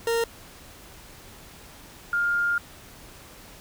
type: tone pair in turn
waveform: 40% pulse / sine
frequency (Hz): 462.5 / 1407.7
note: A#4 / F6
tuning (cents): -14 / +13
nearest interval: octave + perfect fifth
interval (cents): 1927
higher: second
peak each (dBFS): -21 / -21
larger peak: neither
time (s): 0.07-0.24 / 2.13-2.58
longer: second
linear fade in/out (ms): 2
effects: pink hiss -47 dBFS RMS until 3.6 s